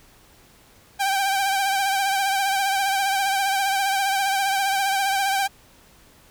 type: tone with vibrato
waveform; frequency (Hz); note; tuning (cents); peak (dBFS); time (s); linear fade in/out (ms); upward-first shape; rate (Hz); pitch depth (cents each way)
sawtooth; 784; G5; 0; -16; 0.99-5.48; 20; triangle; 15; 52
effects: pink hiss -53 dBFS RMS until 6.3 s